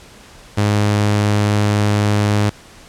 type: tone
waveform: sawtooth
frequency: 103.83 Hz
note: G#2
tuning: in tune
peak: -9 dBFS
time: 0.57-2.5 s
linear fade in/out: 10 ms
effects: pink hiss -42 dBFS RMS until 2.88 s + low-pass 9000 Hz 12 dB/octave